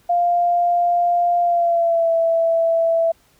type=tone with pitch glide; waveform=sine; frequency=698.5 to 662.3 Hz; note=F5 to E5; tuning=0 to +8 cents; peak=-14 dBFS; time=0.09-3.12 s; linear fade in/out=10 ms; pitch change=-92 cents; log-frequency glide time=1.41-2.11 s; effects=pink hiss -57 dBFS RMS until 3.39 s